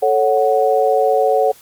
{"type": "chord", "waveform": "sine", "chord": "F# minor", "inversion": "first", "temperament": "equal", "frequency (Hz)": [440, 554.4, 740], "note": ["A4", "C#5", "F#5"], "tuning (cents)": [0, 0, 0], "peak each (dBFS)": -16, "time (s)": [0.02, 1.52], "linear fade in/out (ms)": 10, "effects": ["white hiss -46 dBFS RMS until 1.61 s", "Opus 32 kbps"]}